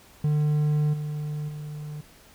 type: tone with level steps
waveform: triangle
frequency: 150 Hz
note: D3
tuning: 37 cents sharp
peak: -18 / -26 / -31 dBFS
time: 0.24-2.01 s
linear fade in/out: 5 ms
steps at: 0.93 / 1.48 s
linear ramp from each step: 10 ms
effects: pink hiss -53 dBFS RMS until 2.34 s